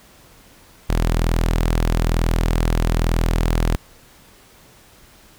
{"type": "tone", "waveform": "sawtooth", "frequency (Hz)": 41.1, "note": "E1", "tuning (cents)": -4, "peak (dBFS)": -12, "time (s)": [0.89, 3.76], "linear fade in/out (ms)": 10, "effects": ["pink hiss -49 dBFS RMS until 5.38 s"]}